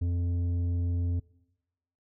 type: tone with tanh clipping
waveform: sine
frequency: 87.31 Hz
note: F2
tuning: in tune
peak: -27 dBFS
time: 0.01-1.2 s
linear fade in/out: 10 ms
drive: 8 dB
effects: noise-tail reverb RT60 0.9 s tail -22 dB re dry